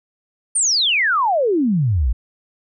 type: exponential sweep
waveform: sine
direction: down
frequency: 9397 to 52 Hz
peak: -14 dBFS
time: 0.55-2.13 s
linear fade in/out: 10 ms
effects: none